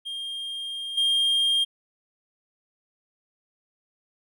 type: tone with level steps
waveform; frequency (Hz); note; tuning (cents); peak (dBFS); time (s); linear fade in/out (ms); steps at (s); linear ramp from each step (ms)
triangle; 3213; G7; +42; -29 / -18; 0.05-1.65; 20; 0.97; 10
effects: none

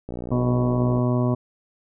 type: click train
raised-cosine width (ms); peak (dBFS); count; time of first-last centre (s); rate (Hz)
2; -19; 55; 0.09-0.987; 60.2
type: harmonic tone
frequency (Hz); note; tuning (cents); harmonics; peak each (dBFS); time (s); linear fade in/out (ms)
123.47; B2; 0; 1 / 2 / 3 / 4 / 5 / 6 / 7 / 8 / 9; -21 / -23 / -28 / -37 / -29 / -41 / -43 / -35 / -37; 0.31-1.35; 10
effects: none

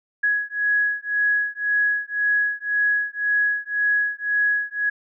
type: beating tone pair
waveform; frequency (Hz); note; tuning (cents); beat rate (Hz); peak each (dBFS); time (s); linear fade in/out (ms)
sine; 1671 / 1672.9; G#6 / G#6; +10 / +12; 1.9; -22; 0.23-4.9; 10
effects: none

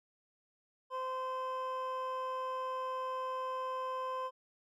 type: tone pair together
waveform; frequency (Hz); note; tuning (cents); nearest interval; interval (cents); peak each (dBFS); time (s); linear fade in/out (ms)
triangle; 517 / 1034; C5 / C6; -21 / -21; octave; 1200; -37 / -34; 0.9-4.31; 50
effects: tanh soft clip ceiling -30 dBFS

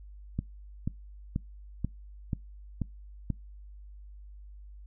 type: click train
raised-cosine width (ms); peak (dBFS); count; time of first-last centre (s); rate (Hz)
5; -17; 7; 0.39-3.303; 2.06
effects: noise-tail reverb RT60 0.2 s tail -24 dB re dry + added 50 Hz sine -45 dBFS peak until 4.86 s

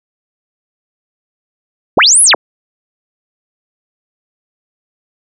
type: linear two-way sweep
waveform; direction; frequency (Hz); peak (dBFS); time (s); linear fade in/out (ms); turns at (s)
sine; up then down; 64.9 to 11150 to 64.9; -4; 1.97-2.35; 5; 2.22
effects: none

